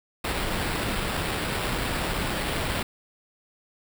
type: noise with sample-and-hold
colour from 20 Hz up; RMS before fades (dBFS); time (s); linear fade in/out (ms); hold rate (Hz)
pink; -28; 0.24-2.83; 5; 6300
effects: none